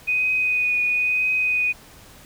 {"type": "tone with vibrato", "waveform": "sine", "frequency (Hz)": 2489, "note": "D#7", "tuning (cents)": 0, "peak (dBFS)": -18, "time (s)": [0.07, 1.73], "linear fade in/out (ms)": 20, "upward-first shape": "triangle", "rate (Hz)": 1, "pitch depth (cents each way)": 20, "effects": ["pink hiss -47 dBFS RMS until 2.25 s"]}